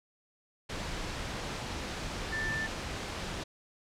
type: tone in noise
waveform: sine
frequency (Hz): 1771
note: A6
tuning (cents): +11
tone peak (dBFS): -32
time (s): 2.32-2.67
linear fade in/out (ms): 10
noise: pink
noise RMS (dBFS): -37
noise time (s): 0.69-3.44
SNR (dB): +2
effects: low-pass 6000 Hz 12 dB/octave